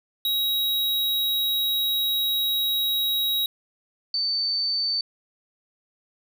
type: tone pair in turn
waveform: square / sine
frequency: 3825 / 4549 Hz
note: A#7 / C#8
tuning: +44 / +44 cents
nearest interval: minor third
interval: 300 cents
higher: second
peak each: -22 / -22 dBFS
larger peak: neither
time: 0.25-3.46 / 4.14-5.01 s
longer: first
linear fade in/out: 2 ms
effects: none